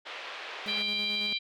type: band-pass noise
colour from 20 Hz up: white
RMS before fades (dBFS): -41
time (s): 0.05-0.83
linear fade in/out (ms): 20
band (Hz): 430 to 3400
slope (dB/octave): 24
type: tone with tremolo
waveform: sawtooth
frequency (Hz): 207.7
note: G#3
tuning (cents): 0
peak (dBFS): -35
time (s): 0.66-1.33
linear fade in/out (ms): 0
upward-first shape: square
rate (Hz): 9.1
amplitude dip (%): 35
type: harmonic tone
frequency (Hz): 789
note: G5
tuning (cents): +11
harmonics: 3 / 4 / 5 / 6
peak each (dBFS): -33 / -34 / -32 / -41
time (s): 0.67-1.39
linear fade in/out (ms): 20
effects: none